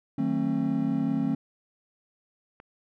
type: chord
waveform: triangle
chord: D# diminished seventh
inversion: none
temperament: just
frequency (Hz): 155.56 / 186.68 / 224 / 268.8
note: D#3 / F#3 / A3 / C4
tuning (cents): 0 / +16 / +31 / +47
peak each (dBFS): -30 / -31 / -27 / -25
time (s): 0.18-1.35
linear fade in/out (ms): 5
type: click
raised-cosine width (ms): 0.5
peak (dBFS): -31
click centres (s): 2.601
effects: none